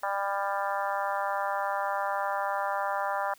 harmonic tone with a mistuned harmonic, 198.7 Hz, G3, 24 cents sharp, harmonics 3 / 4 / 5 / 6 / 7 / 8 / 9, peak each -34 / -32 / -33 / -36 / -37 / -41 / -41 dBFS, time 0.03-3.34 s, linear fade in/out 5 ms, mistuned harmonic 9, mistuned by -27 cents, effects white hiss -58 dBFS RMS until 3.38 s

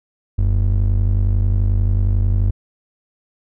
triangle ring-modulated tone, 69.3 Hz, C#2, in tune, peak -8 dBFS, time 0.38-2.51 s, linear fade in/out 10 ms, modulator 25.6 Hz, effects none

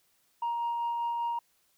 sine tone with tremolo, 940 Hz, A#5, 14 cents sharp, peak -26 dBFS, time 0.42-1.39 s, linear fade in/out 5 ms, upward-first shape sine, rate 5.1 Hz, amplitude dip 25%, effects tanh soft clip ceiling -26 dBFS + white hiss -70 dBFS RMS until 1.77 s

